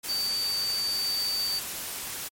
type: tone in noise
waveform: sine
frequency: 4600 Hz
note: D8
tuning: 37 cents flat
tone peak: -26 dBFS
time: 0.08-1.6 s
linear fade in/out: 20 ms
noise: white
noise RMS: -35 dBFS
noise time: 0.03-2.29 s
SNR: +6 dB
effects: MP3 64 kbps